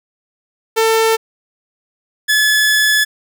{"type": "tone pair in turn", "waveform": "sawtooth", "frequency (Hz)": [447.3, 1715.3], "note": ["A4", "A6"], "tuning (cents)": [28, -45], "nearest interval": "octave + major seventh", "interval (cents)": 2327, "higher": "second", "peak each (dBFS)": -7, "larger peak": "neither", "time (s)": [[0.76, 1.17], [2.28, 3.05]], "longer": "second", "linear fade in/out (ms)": 20, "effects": []}